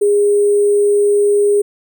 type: tone with sample-and-hold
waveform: sine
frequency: 410 Hz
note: G#4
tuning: 22 cents flat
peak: -9 dBFS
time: 0.01-1.62 s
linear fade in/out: 10 ms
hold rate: 8820 Hz
effects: none